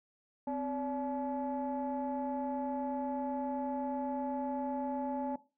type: tone cluster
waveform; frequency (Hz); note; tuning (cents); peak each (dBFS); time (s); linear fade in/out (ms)
sine; 259.1 / 572 / 857; C4 / D5 / A5; -17 / -46 / -46; -35 / -38 / -37; 0.47-5.36; 5
effects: noise-tail reverb RT60 0.3 s tail -18 dB re dry + tanh soft clip ceiling -27 dBFS